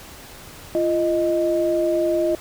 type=tone pair together; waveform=sine; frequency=343.8 / 622.3 Hz; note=F4 / D#5; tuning=-27 / 0 cents; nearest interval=minor seventh; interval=1027 cents; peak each=-20 dBFS; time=0.75-2.35 s; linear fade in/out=0 ms; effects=pink hiss -41 dBFS RMS until 2.4 s